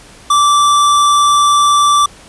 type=tone; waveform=square; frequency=1167 Hz; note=D6; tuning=11 cents flat; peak=-8 dBFS; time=0.3-2.06 s; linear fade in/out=5 ms; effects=pink hiss -39 dBFS RMS until 2.28 s + resampled to 24000 Hz